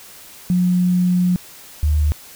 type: tone pair in turn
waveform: sine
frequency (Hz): 179.7 / 75.31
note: F3 / D2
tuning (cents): +50 / +44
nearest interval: octave + minor third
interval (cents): 1506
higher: first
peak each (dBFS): -13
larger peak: neither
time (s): 0.5-1.36 / 1.83-2.12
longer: first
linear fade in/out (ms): 0
effects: white hiss -41 dBFS RMS until 2.35 s